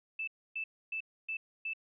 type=tone bursts; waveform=sine; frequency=2637 Hz; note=E7; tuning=in tune; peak=-34 dBFS; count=5; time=0.19-1.735 s; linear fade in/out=5 ms; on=85 ms; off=280 ms; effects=none